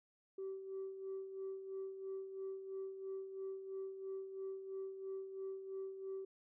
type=tone with tremolo; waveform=sine; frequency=385.1 Hz; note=G4; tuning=31 cents flat; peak=-39 dBFS; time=0.38-6.25 s; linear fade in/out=5 ms; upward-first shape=sine; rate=3 Hz; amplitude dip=60%; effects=tanh soft clip ceiling -38 dBFS